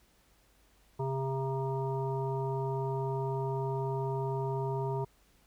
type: harmonic tone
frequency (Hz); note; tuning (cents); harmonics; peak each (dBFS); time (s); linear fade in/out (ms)
134; C3; +42; 1 / 3 / 5 / 7 / 9; -33 / -35 / -43 / -38 / -52; 0.99-5.05; 10
effects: added 50 Hz sine -67 dBFS peak until 5.46 s + pink hiss -67 dBFS RMS until 5.46 s